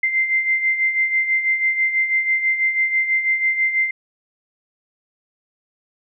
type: beating tone pair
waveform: sine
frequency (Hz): 2080 / 2086.1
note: C7 / C7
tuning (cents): -11 / -6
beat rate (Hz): 6.1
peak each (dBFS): -24 / -17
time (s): 0.03-3.91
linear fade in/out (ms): 5
effects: none